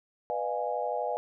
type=chord; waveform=sine; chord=F half-diminished seventh; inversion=second; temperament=equal with one note detuned; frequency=493.9 / 606.6 / 698.5 / 830.6 Hz; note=Cb5 / Eb5 / F5 / Ab5; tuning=0 / -44 / 0 / 0 cents; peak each=-34 dBFS; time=0.3-1.17 s; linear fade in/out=0 ms; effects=none